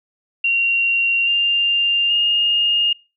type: tone with pitch steps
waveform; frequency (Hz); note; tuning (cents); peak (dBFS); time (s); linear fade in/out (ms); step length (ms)
sine; 2756 / 2796 / 2837; F7 / F7 / F7; -24 / +1 / +27; -14; 0.44-2.93; 5; 830
effects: noise-tail reverb RT60 0.3 s tail -23 dB re dry